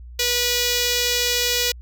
5% pulse tone with notch filter, 486.9 Hz, B4, 25 cents flat, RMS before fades -21 dBFS, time 0.19-1.72 s, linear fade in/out 5 ms, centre 1100 Hz, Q 0.56, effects added 60 Hz sine -36 dBFS peak until 1.81 s

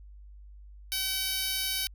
10% pulse tone with high-pass filter, 762 Hz, G5, 49 cents flat, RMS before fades -31 dBFS, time 0.92-1.87 s, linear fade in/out 0 ms, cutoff 3500 Hz, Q 0.51, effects added 50 Hz sine -46 dBFS peak until 1.94 s

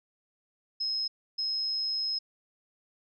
sine tone bursts at uneven times, 5140 Hz, E8, 45 cents flat, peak -28 dBFS, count 2, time 0.8-1.08 / 1.38-2.19 s, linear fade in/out 10 ms, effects none

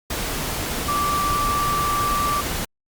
sine tone in noise, 1167 Hz, D6, 11 cents flat, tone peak -20 dBFS, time 0.88-2.41 s, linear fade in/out 5 ms, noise pink, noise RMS -26 dBFS, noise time 0.1-2.65 s, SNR +3 dB, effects Opus 48 kbps

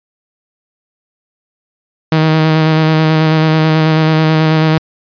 sawtooth tone with vibrato, 157.7 Hz, D#3, 24 cents sharp, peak -4 dBFS, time 2.12-4.78 s, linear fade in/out 2 ms, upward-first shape square, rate 9.2 Hz, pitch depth 15 cents each way, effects resampled to 11025 Hz

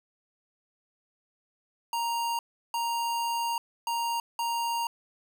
square tone bursts at uneven times, 934 Hz, A#5, 3 cents sharp, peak -28 dBFS, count 4, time 1.93-2.39 / 2.74-3.58 / 3.87-4.2 / 4.39-4.87 s, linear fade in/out 2 ms, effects none

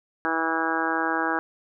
harmonic tone, 162.7 Hz, E3, 22 cents flat, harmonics 2 / 3 / 4 / 5 / 6 / 7 / 8 / 9 / 10, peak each -29 / -34 / -35 / -30 / -32 / -33 / -32 / -31 / -29 dBFS, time 0.25-1.39 s, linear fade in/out 0 ms, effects none

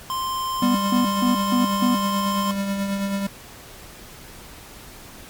square tone, 1046.5 Hz, C6, in tune, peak -24 dBFS, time 0.1-2.51 s, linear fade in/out 0 ms
triangle tone bursts, 246.9 Hz, B3, in tune, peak -15 dBFS, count 5, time 0.62-1.95 s, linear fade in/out 5 ms, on 130 ms, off 170 ms
square tone with tremolo, 197.8 Hz, G3, 16 cents sharp, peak -21 dBFS, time 0.62-3.27 s, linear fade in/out 5 ms, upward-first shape triangle, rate 9.2 Hz, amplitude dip 45%
effects pink hiss -42 dBFS RMS until 5.29 s + MP3 96 kbps

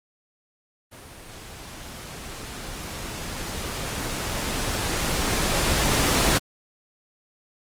pink noise with level ramp, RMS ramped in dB -43 to -19 dBFS, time 0.91-6.39 s, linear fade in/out 20 ms, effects low-pass 12000 Hz 12 dB/octave + Opus 32 kbps

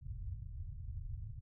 white low-pass noise, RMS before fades -44 dBFS, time 0.01-1.41 s, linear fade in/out 20 ms, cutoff 120 Hz, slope 48 dB/octave, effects none

